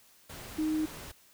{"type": "tone in noise", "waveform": "sine", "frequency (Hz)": 311.1, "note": "D#4", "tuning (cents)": 0, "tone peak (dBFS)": -27, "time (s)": [0.58, 0.86], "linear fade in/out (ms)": 10, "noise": "pink", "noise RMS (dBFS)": -45, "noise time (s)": [0.29, 1.12], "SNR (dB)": 15, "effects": ["white hiss -61 dBFS RMS until 1.33 s"]}